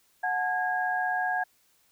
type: tone cluster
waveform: sine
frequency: 734 / 870 / 1639 Hz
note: F#5 / A5 / G#6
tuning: -14 / -20 / -23 cents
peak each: -28 / -35 / -29 dBFS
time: 0.23-1.44 s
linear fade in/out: 10 ms
effects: white hiss -66 dBFS RMS until 1.91 s